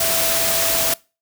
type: tone in noise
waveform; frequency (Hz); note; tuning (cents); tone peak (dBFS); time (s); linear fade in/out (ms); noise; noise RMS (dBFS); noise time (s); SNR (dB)
sine; 662; E5; +7; -24; 0-0.94; 5; white; -19; 0-0.94; -8
effects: noise-tail reverb RT60 0.3 s tail -23 dB re dry